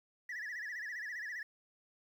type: tone with vibrato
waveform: sine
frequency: 1825 Hz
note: A#6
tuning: 37 cents flat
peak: -37 dBFS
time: 0.29-1.43 s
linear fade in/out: 5 ms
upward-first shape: sine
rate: 15 Hz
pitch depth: 150 cents each way
effects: tanh soft clip ceiling -38 dBFS + 11-bit